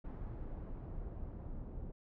brown noise with low-pass filter sweep, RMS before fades -44 dBFS, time 0.04-1.92 s, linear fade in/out 10 ms, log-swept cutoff 1200 to 690 Hz, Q 0.72, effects none

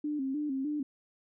sine tone with vibrato, 282.3 Hz, C#4, 32 cents sharp, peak -30 dBFS, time 0.04-0.83 s, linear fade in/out 5 ms, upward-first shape square, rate 3.3 Hz, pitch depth 94 cents each way, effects none

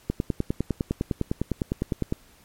click train, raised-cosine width 3 ms, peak -11 dBFS, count 21, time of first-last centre 0.1-2.124 s, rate 9.88 Hz, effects pink hiss -56 dBFS RMS until 2.44 s + MP3 64 kbps

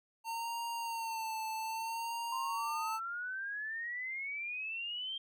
square tone with vibrato, 907 Hz, A#5, 48 cents flat, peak -37 dBFS, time 0.24-3 s, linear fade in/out 50 ms, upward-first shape sine, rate 0.61 Hz, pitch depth 50 cents each way
sine exponential sweep, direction up, 1020 to 3193 Hz, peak -37 dBFS, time 2.32-5.18 s, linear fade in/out 5 ms
effects none

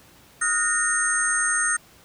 sine tone cluster, 1257 / 1442 / 1835 / 6370 / 8590 Hz, D#6 / F#6 / A#6 / G8 / C9, +17 / -45 / -28 / +27 / +44 cents, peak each -31 / -26 / -26 / -31 / -23 dBFS, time 0.41-1.77 s, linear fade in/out 10 ms, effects pink hiss -52 dBFS RMS until 2.04 s + high-pass 60 Hz 12 dB/octave

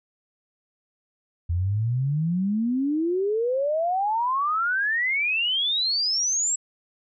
sine exponential sweep, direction up, 82.41 to 7740 Hz, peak -21 dBFS, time 1.49-6.56 s, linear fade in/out 10 ms, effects none

